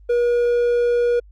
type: tone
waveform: triangle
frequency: 480 Hz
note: B4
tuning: 49 cents flat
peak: -13 dBFS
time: 0.09-1.2 s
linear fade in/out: 10 ms
effects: added 50 Hz sine -43 dBFS peak until 1.31 s + Opus 32 kbps